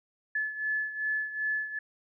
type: beating tone pair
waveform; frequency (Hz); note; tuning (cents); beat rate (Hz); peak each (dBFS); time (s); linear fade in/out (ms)
sine; 1724 / 1726.6; A6 / A6; -36 / -33; 2.6; -30 / -35; 0.35-1.79; 5
effects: none